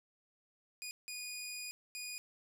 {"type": "tone bursts at uneven times", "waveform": "15% pulse", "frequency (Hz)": 2462, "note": "D#7", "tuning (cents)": -19, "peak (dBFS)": -35, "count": 3, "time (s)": [[0.82, 0.91], [1.08, 1.71], [1.95, 2.18]], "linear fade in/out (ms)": 0, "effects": []}